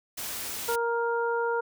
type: noise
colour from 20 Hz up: white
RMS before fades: -35 dBFS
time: 0.17-0.76 s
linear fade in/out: 10 ms
type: harmonic tone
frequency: 467.8 Hz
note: A#4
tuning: 6 cents sharp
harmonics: 1 / 2 / 3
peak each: -27 / -30 / -32 dBFS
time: 0.68-1.61 s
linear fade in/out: 10 ms
effects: none